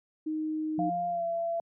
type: tone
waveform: sine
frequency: 311.1 Hz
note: D#4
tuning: in tune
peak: -29 dBFS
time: 0.26-0.9 s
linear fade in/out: 10 ms
type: tone with exponential decay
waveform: sine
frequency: 176 Hz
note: F3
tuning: 14 cents sharp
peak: -31 dBFS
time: 0.78-1.61 s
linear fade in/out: 5 ms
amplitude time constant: 180 ms
type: tone with pitch glide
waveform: sine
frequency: 698.5 to 673.9 Hz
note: F5 to E5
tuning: 0 to +38 cents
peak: -28 dBFS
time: 0.79-1.6 s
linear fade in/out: 2 ms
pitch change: -62 cents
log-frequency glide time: 1.09-1.24 s
effects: none